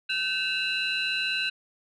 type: tone cluster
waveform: sine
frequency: 1535 / 2621 / 2807 / 3979 Hz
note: G6 / E7 / F7 / B7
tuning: -37 / -11 / +8 / +12 cents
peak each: -30 dBFS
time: 0.09-1.5 s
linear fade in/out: 10 ms
effects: tanh soft clip ceiling -19 dBFS